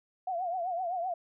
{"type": "tone with vibrato", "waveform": "sine", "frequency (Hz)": 714, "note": "F5", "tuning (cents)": 38, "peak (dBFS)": -30, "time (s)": [0.27, 1.14], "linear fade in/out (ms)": 5, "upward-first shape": "triangle", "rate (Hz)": 7.8, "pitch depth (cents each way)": 130, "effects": []}